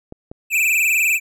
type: clicks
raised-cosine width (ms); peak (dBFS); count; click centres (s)
2; -20; 2; 0.124 / 0.315
type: tone with vibrato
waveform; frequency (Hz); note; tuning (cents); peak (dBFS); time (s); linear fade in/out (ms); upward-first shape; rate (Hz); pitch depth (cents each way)
square; 2489; D#7; 0; -15; 0.5-1.2; 50; sine; 20; 120
effects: none